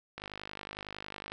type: click train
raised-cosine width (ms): 0.3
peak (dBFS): -24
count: 59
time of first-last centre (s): 0.18-1.319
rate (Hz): 50.9
effects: none